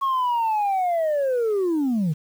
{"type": "linear sweep", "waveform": "sine", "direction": "down", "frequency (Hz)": [1100, 142.8], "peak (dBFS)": -17, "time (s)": [0.01, 2.14], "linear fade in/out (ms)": 20, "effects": ["tanh soft clip ceiling -18 dBFS", "8-bit"]}